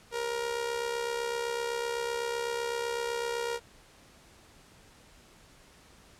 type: tone with amplitude modulation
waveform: sawtooth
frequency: 471 Hz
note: A#4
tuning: 18 cents sharp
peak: -24 dBFS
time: 0.11-3.6 s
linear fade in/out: 50 ms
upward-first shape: sine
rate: 67.9 Hz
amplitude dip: 60%
effects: pink hiss -57 dBFS RMS until 6.19 s + low-pass 10000 Hz 12 dB/octave